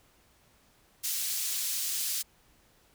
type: high-pass noise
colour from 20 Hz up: pink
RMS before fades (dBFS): -32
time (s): 1.03-2.23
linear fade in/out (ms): 20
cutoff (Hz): 5000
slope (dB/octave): 12
effects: pink hiss -64 dBFS RMS until 2.94 s